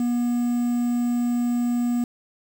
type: tone with quantisation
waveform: triangle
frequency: 241.1 Hz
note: B3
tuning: 41 cents flat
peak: -18 dBFS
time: 0-2.04 s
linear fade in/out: 2 ms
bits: 7
effects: none